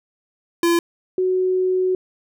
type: tone pair in turn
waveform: square / sine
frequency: 340.6 / 370.5 Hz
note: F4 / F#4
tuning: -43 / +2 cents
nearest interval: minor second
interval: 145 cents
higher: second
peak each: -15 / -16 dBFS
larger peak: first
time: 0.63-0.79 / 1.18-1.95 s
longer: second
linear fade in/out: 2 ms
effects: none